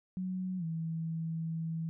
sine tone with pitch glide, 185 to 162.92 Hz, F#3 to E3, 0 to -20 cents, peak -33 dBFS, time 0.17-1.89 s, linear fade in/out 0 ms, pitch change -220 cents, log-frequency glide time 0.58-0.64 s, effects none

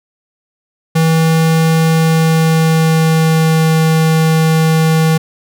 square tone with pitch glide, 161.7 to 160.03 Hz, E3 to D#3, -33 to +49 cents, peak -9 dBFS, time 0.95-5.18 s, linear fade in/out 10 ms, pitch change -18 cents, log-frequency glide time 1.87-3.72 s, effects none

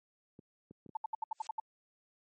clicks, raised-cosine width 3 ms, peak -37 dBFS, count 4, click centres 0.391 / 0.71 / 0.862 / 0.892 s
sine tone bursts, 883 Hz, A5, 6 cents sharp, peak -32 dBFS, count 8, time 0.95-1.6 s, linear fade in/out 5 ms, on 20 ms, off 70 ms
blue noise with exponential growth, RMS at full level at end -42 dBFS, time 1.32-1.47 s, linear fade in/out 1 ms, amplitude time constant 32 ms
effects high-pass 150 Hz 12 dB/octave + MP3 32 kbps

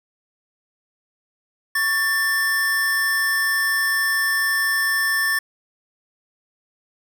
square tone pair together, 1120 / 1777.9 Hz, C#6 / A6, +18 / +18 cents, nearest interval minor sixth, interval 800 cents, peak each -31 / -19 dBFS, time 1.75-5.39 s, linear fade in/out 5 ms, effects none

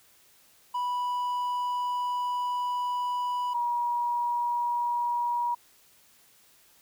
triangle / sine tone pair in turn, 984 / 958.8 Hz, B5 / A#5, -7 / +48 cents, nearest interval unison, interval 45 cents, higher first, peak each -25 dBFS, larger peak neither, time 0.74-3.54 / 3.54-5.55 s, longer first, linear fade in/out 10 ms, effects white hiss -60 dBFS RMS until 6.81 s

